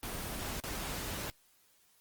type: noise with dropouts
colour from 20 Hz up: pink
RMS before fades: -39 dBFS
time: 0.03-1.3 s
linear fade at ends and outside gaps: 0 ms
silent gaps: 0.601-0.638 s
effects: white hiss -68 dBFS RMS until 2 s + Opus 24 kbps